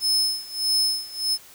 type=tone with tremolo; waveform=40% pulse; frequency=5210 Hz; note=E8; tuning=21 cents flat; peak=-17 dBFS; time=0-1.38 s; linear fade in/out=50 ms; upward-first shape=sine; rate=1.6 Hz; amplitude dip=90%; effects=white hiss -48 dBFS RMS until 1.54 s